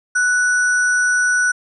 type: tone with sample-and-hold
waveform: sine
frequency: 1480 Hz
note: F#6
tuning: in tune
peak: -13 dBFS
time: 0.15-1.52 s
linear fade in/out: 10 ms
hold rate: 7350 Hz
effects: resampled to 24000 Hz